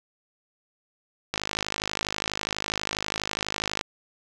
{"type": "click train", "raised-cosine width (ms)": 0.2, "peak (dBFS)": -9, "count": 130, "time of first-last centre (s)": [1.34, 3.811], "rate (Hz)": 52.2, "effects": []}